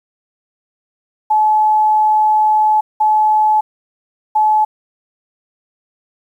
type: tone bursts at uneven times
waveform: sine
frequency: 858 Hz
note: A5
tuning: 44 cents flat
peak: -9 dBFS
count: 3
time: 1.3-2.81 / 3-3.61 / 4.35-4.65 s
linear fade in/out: 10 ms
effects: 8-bit